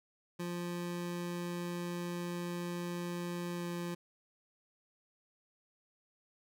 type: tone with pitch glide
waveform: 25% pulse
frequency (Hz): 174.61 to 173.6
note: F3 to F3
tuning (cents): 0 to -10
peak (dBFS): -33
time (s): 0.39-3.95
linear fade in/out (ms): 10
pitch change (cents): -10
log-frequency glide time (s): 3.54-3.65
effects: none